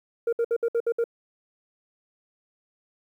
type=tone bursts; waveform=sine; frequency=466.2 Hz; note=A#4; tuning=in tune; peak=-18 dBFS; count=7; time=0.27-1.041 s; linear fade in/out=5 ms; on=57 ms; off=62 ms; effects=tanh soft clip ceiling -20 dBFS + 10-bit